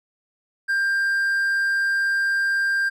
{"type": "tone", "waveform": "triangle", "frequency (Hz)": 1591, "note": "G6", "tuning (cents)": 25, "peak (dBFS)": -17, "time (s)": [0.68, 2.9], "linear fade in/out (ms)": 20, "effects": []}